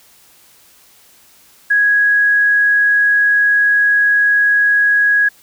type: tone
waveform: sine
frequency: 1661.2 Hz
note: G#6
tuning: in tune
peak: -9 dBFS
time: 1.7-5.29 s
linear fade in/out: 10 ms
effects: white hiss -48 dBFS RMS until 5.42 s